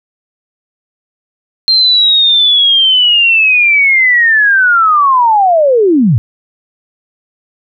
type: linear sweep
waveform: sine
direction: down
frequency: 4186 to 96.2 Hz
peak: -5 dBFS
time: 1.68-6.18 s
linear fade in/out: 0 ms
effects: none